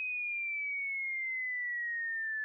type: exponential sweep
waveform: sine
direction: down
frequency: 2531 to 1732 Hz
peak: -33 dBFS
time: 0-2.44 s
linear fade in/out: 0 ms
effects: none